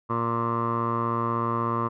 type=tone with low-pass filter; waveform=15% pulse; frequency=116.54 Hz; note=A#2; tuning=in tune; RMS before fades=-26 dBFS; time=0.09-1.89 s; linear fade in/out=20 ms; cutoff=1100 Hz; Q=7.3; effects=none